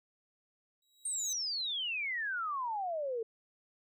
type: tone with exponential growth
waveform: sawtooth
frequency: 3858 Hz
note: B7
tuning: 41 cents flat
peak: -34 dBFS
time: 0.82-1.33 s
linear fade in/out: 2 ms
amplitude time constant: 110 ms
type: exponential sweep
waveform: sine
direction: down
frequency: 8870 to 440 Hz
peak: -33 dBFS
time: 1.05-3.23 s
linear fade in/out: 5 ms
effects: none